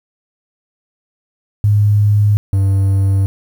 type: tone pair in turn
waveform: sine / triangle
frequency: 103.83 / 97.41 Hz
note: G#2 / G2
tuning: 0 / -10 cents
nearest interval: minor second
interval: 110 cents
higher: first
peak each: -8 dBFS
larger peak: neither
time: 1.64-2.37 / 2.53-3.26 s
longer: neither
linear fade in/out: 0 ms
effects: 7-bit